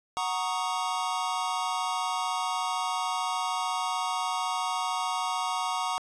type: chord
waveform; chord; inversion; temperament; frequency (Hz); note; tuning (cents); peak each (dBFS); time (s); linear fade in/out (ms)
square; D# minor seventh; first; equal; 740 / 932.3 / 1108.7 / 1244.5; F#5 / A#5 / C#6 / D#6; 0 / 0 / 0 / 0; -34 / -33 / -34 / -36; 0.17-5.98; 0
effects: resampled to 22050 Hz + 10-bit